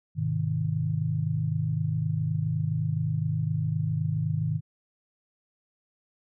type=chord; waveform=sine; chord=Ab major; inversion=none; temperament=equal with one note detuned; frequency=103.83 / 127.9 / 155.56 Hz; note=Ab2 / C3 / Eb3; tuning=0 / -39 / 0 cents; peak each=-30 / -31 / -27 dBFS; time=0.15-4.61 s; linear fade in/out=50 ms; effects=none